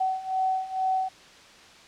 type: beating tone pair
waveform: sine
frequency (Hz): 754 / 756.2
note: F#5 / F#5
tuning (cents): +32 / +38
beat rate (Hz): 2.2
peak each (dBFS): -29 / -26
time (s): 0-1.09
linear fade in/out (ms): 10
effects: white hiss -50 dBFS RMS until 1.87 s + low-pass 5000 Hz 12 dB/octave